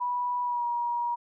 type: tone with pitch glide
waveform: sine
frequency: 980 to 954.3 Hz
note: B5 to A#5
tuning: -14 to +40 cents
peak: -26 dBFS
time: 0-1.16 s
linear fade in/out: 20 ms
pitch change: -46 cents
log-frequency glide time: 0.43-0.65 s
effects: none